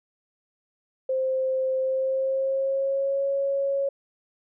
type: tone with pitch glide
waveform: sine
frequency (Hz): 523.3 to 552.5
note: C5 to C#5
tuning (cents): 0 to -6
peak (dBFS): -22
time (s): 1.09-3.89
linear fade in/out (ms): 5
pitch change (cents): +94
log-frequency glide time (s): 1.8-3.25
effects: none